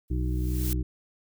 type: noise with exponential growth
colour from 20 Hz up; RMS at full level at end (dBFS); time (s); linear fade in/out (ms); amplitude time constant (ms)
blue; -32; 0.08-0.73; 1; 140
type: harmonic tone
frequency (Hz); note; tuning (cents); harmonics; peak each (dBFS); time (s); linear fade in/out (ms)
62; B1; +7; 1 / 2 / 3 / 5 / 6; -26 / -32 / -38 / -35 / -42; 0.1-0.83; 10
effects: none